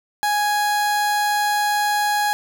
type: tone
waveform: 30% pulse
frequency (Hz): 830.6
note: G#5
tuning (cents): 0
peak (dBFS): -15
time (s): 0.23-2.33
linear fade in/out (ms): 0
effects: none